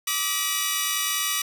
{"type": "tone cluster", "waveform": "10% pulse", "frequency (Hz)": [1162, 1268, 1927, 2931], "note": ["D6", "D#6", "B6", "F#7"], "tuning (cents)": [-19, 32, -43, -17], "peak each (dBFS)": [-21, -25, -20, -19], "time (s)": [0.07, 1.42], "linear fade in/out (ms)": 5, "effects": []}